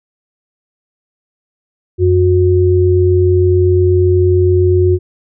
sine tone pair together, 90.85 / 363.4 Hz, F#2 / F#4, -31 / -31 cents, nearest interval 2 octaves, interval 2400 cents, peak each -10 dBFS, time 1.98-4.99 s, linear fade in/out 50 ms, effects none

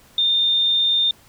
sine tone, 3622 Hz, A7, 49 cents sharp, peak -15 dBFS, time 0.18-1.11 s, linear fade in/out 2 ms, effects pink hiss -51 dBFS RMS until 1.28 s

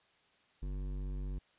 triangle tone with hard clipping, 48 Hz, G1, 36 cents flat, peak -38 dBFS, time 0.62-1.39 s, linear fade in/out 10 ms, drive 17 dB, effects white hiss -69 dBFS RMS until 1.58 s + resampled to 8000 Hz

